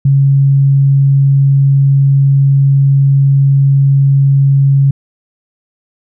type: tone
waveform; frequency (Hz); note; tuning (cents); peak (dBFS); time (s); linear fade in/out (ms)
sine; 138; C#3; -7; -5; 0.05-4.91; 5
effects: none